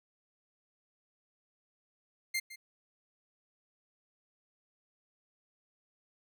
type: tone with echo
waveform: sawtooth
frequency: 2105 Hz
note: C7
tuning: 10 cents sharp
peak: -27 dBFS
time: 2.34-2.4 s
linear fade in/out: 10 ms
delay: 160 ms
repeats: 1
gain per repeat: -15 dB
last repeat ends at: 2.56 s
effects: none